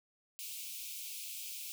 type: high-pass noise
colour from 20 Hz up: white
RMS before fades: -44 dBFS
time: 0.39-1.72 s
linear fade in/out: 0 ms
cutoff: 2300 Hz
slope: 96 dB/octave
effects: none